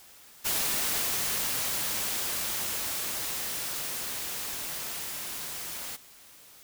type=noise with level ramp; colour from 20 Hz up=white; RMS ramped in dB=-28 to -38 dBFS; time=0.44-5.97 s; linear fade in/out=20 ms; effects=white hiss -53 dBFS RMS until 6.63 s